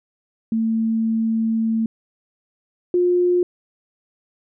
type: tone pair in turn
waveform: sine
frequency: 224.2 / 355.9 Hz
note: A3 / F4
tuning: +33 / +33 cents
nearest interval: minor sixth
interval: 800 cents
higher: second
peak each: -17 / -14 dBFS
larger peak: second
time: 0.52-1.86 / 2.94-3.43 s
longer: first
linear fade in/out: 2 ms
effects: none